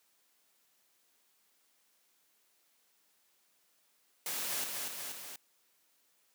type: noise with echo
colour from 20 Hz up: white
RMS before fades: -37 dBFS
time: 4.26-4.64 s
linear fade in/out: 2 ms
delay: 240 ms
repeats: 3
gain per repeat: -3 dB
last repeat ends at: 5.36 s
effects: white hiss -72 dBFS RMS until 6.34 s + high-pass 200 Hz 12 dB/octave